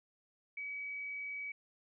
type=tone; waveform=sine; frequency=2275 Hz; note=C#7; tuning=44 cents sharp; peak=-39 dBFS; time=0.57-1.52 s; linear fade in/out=5 ms; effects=none